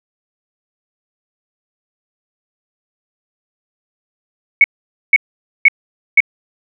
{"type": "tone bursts", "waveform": "sine", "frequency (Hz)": 2217, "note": "C#7", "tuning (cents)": 0, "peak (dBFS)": -3, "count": 4, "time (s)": [4.61, 6.204], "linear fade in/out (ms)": 2, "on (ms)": 31, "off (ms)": 490, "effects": []}